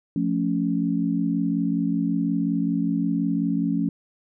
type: chord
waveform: sine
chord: F augmented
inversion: none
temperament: equal with one note detuned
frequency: 174.61 / 220 / 278.9 Hz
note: F3 / A3 / C#4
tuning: 0 / 0 / +11 cents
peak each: -25 / -26 / -24 dBFS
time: 0.16-3.89 s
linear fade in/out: 2 ms
effects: none